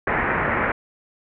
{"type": "low-pass noise", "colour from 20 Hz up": "white", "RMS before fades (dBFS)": -22, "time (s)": [0.07, 0.72], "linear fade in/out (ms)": 5, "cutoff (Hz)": 2100, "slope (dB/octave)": 48, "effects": []}